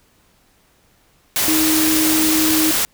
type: tone in noise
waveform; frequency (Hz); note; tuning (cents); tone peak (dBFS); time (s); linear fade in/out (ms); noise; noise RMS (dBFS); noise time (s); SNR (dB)
sine; 314.5; D#4; +19; -16; 1.48-2.71; 0; white; -18; 1.36-2.85; -1
effects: pink hiss -57 dBFS RMS until 2.93 s